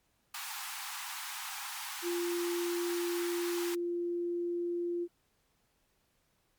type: high-pass noise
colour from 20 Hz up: pink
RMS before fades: -41 dBFS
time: 0.34-3.75 s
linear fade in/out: 5 ms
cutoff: 780 Hz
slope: 96 dB/octave
type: tone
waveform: sine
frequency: 347 Hz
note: F4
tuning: 11 cents flat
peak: -31 dBFS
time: 2.02-5.08 s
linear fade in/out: 50 ms
effects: pink hiss -74 dBFS RMS until 6.58 s + MP3 96 kbps